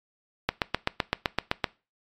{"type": "click train", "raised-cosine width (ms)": 0.3, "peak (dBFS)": -6, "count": 10, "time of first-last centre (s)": [0.49, 1.642], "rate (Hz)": 7.81, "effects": ["noise-tail reverb RT60 0.3 s tail -21 dB re dry", "MP3 64 kbps"]}